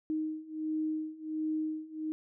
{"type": "beating tone pair", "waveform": "sine", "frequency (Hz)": [311.1, 312.5], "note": ["D#4", "D#4"], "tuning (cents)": [0, 8], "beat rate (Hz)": 1.4, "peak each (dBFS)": [-36, -34], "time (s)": [0.1, 2.12], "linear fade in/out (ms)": 0, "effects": []}